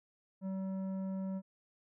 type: tone with tanh clipping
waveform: sine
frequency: 190.9 Hz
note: G3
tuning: 46 cents flat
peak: -37 dBFS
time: 0.41-1.42 s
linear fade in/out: 50 ms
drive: 10 dB
effects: none